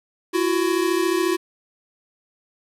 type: tone pair together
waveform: square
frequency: 335.9 / 370 Hz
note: E4 / F#4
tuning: +33 / 0 cents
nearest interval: major second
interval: 167 cents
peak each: -22 / -22 dBFS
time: 0.33-1.37 s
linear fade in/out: 20 ms
effects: resampled to 32000 Hz + 8-bit